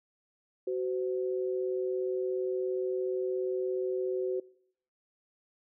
sine tone pair together, 374.9 / 512 Hz, F#4 / C5, +23 / -38 cents, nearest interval perfect fourth, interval 539 cents, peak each -30 / -36 dBFS, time 0.67-4.4 s, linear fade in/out 5 ms, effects noise-tail reverb RT60 0.7 s tail -22 dB re dry

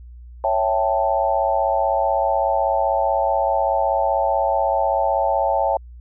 sine chord, A dominant seventh, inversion first, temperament equal, 554.4 / 659.3 / 784 / 880 Hz, C#5 / E5 / G5 / A5, 0 / 0 / 0 / 0 cents, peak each -22 dBFS, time 0.44-5.77 s, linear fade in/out 2 ms, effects added 60 Hz sine -37 dBFS peak until 6 s

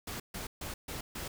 pink noise bursts, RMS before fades -40 dBFS, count 5, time 0.07-1.28 s, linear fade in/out 5 ms, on 130 ms, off 140 ms, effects none

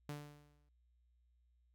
sawtooth tone with exponential decay, 146.83 Hz, D3, in tune, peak -37 dBFS, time 0.09-0.69 s, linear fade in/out 2 ms, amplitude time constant 130 ms, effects added 60 Hz sine -70 dBFS peak until 1.74 s

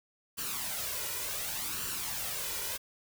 white noise with flanger, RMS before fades -36 dBFS, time 0.37-2.78 s, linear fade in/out 20 ms, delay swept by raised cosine 0.68 to 2.08 ms, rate 0.68 Hz, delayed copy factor +0.6, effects none

